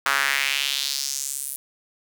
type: tone with high-pass filter sweep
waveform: sawtooth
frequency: 138.59 Hz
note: C#3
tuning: in tune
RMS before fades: -25 dBFS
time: 0.06-1.56 s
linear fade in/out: 0 ms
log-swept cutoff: 1300 to 11000 Hz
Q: 2.5
effects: none